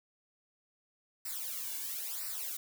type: noise with flanger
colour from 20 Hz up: blue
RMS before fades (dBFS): -39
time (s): 1.25-2.57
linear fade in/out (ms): 5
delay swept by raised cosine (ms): 0.3 to 1.6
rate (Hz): 1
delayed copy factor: -0.95
effects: none